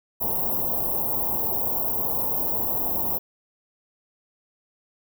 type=band-stop noise; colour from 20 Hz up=white; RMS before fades=-25 dBFS; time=0.2-3.19 s; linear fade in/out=20 ms; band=1000 to 13000 Hz; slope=48 dB/octave; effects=none